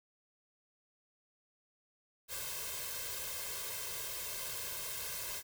white noise with comb filter, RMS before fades -41 dBFS, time 2.28-5.43 s, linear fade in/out 50 ms, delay 1.9 ms, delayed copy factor +1, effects none

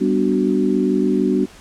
sine chord, G major seventh, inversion none, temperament equal with one note detuned, 196 / 246.9 / 293.7 / 372.1 Hz, G3 / B3 / D4 / F#4, 0 / 0 / 0 / +10 cents, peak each -20 dBFS, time 0-1.46 s, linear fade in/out 20 ms, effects pink hiss -44 dBFS RMS until 1.6 s + low-pass 9000 Hz 12 dB/octave

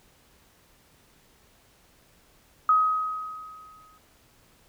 sine tone with exponential decay, 1263 Hz, D#6, 26 cents sharp, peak -15 dBFS, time 2.69-3.98 s, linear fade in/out 2 ms, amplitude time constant 280 ms, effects pink hiss -60 dBFS RMS until 4.68 s

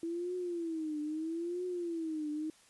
sine tone with vibrato, 329.6 Hz, E4, in tune, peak -34 dBFS, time 0.03-2.5 s, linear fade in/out 2 ms, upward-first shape triangle, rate 0.77 Hz, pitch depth 180 cents each way, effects white hiss -63 dBFS RMS until 2.69 s + resampled to 24000 Hz

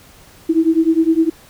sine beating tone pair, 319.9 / 329.7 Hz, D#4 / E4, +48 / 0 cents, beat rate 9.8 Hz, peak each -14 dBFS, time 0.49-1.3 s, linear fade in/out 10 ms, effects pink hiss -45 dBFS RMS until 1.49 s

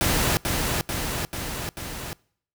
pink noise with echo, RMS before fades -22 dBFS, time 0.01-0.37 s, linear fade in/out 0 ms, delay 440 ms, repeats 4, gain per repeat -3 dB, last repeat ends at 2.13 s, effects noise-tail reverb RT60 0.6 s tail -25 dB re dry

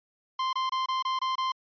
45% pulse tone bursts, 1044 Hz, C6, 4 cents flat, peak -26 dBFS, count 7, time 0.39-1.52 s, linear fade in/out 5 ms, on 140 ms, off 25 ms, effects resampled to 11025 Hz

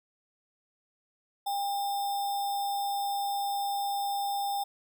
sine tone with sample-and-hold, 802 Hz, G5, 39 cents sharp, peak -28 dBFS, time 1.46-4.64 s, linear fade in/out 10 ms, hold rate 4410 Hz, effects none

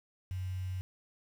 sine tone with quantisation, 92.5 Hz, F#2, in tune, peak -34 dBFS, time 0.31-0.81 s, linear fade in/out 0 ms, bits 9, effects none

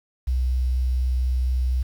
sine tone with vibrato, 63.1 Hz, B1, 38 cents sharp, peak -19 dBFS, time 0.27-1.83 s, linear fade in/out 10 ms, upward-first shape sine, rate 4.2 Hz, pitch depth 8 cents each way, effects 8-bit

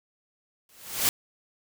white noise with exponential growth, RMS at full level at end -20 dBFS, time 0.69-1.09 s, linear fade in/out 1 ms, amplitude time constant 85 ms, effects none

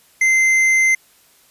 sine tone with tanh clipping, 2075 Hz, C7, 15 cents flat, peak -13 dBFS, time 0.21-0.95 s, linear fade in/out 5 ms, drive 9 dB, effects white hiss -53 dBFS RMS until 1.5 s + resampled to 32000 Hz

